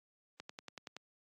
click train, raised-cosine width 0.2 ms, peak -28 dBFS, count 7, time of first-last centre 0.4-0.966 s, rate 10.6 Hz, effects high-pass 150 Hz 12 dB/octave + AAC 32 kbps

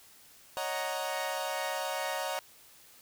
sawtooth chord, D# minor seventh, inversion third, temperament equal, 554.4 / 622.3 / 740 / 932.3 Hz, C#5 / D#5 / F#5 / A#5, 0 / 0 / 0 / 0 cents, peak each -34 dBFS, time 0.57-2.39 s, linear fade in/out 0 ms, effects white hiss -57 dBFS RMS until 3.01 s

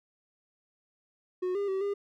triangle tone with pitch steps, 365.5 / 402.9 / 383.5 / 403.2 Hz, F#4 / G4 / G4 / G4, -21 / +48 / -38 / +49 cents, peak -26 dBFS, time 1.42-1.94 s, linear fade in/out 10 ms, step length 130 ms, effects none

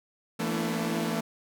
sawtooth tone cluster, 166.7 / 222.1 / 240.8 / 290.9 / 336 Hz, E3 / A3 / B3 / D4 / E4, +20 / +16 / -44 / -16 / +33 cents, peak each -29 / -27 / -32 / -33 / -34 dBFS, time 0.39-1.21 s, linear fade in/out 10 ms, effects none

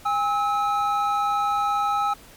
triangle tone pair together, 815 / 1293.7 Hz, G#5 / E6, -33 / -33 cents, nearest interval minor sixth, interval 800 cents, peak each -21 dBFS, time 0.05-2.14 s, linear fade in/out 10 ms, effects pink hiss -48 dBFS RMS until 2.36 s + MP3 96 kbps

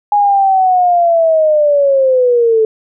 sine linear sweep, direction down, 830.6 to 434.3 Hz, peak -7 dBFS, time 0.12-2.65 s, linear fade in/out 2 ms, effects none

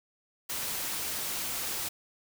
white noise, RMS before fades -34 dBFS, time 0.49-1.89 s, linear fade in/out 10 ms, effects none

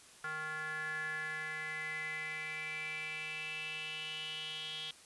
square tone with band-pass filter sweep, 155.56 Hz, D#3, in tune, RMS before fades -41 dBFS, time 0.24-4.91 s, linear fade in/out 2 ms, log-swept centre 1500 to 3300 Hz, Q 7.6, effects white hiss -58 dBFS RMS until 5.05 s + resampled to 24000 Hz

